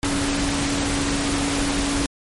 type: tone in noise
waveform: sine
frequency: 281.6 Hz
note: C#4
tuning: 27 cents sharp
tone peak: -23 dBFS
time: 0.03-2.06 s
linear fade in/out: 0 ms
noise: pink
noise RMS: -24 dBFS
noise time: 0.03-2.06 s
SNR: -2 dB
effects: MP3 48 kbps